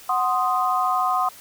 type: chord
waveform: sine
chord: C diminished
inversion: second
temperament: equal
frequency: 740 / 1046.5 / 1244.5 Hz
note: Gb5 / C6 / Eb6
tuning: 0 / 0 / 0 cents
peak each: -23 dBFS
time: 0.09-1.29 s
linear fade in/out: 5 ms
effects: white hiss -45 dBFS RMS until 1.4 s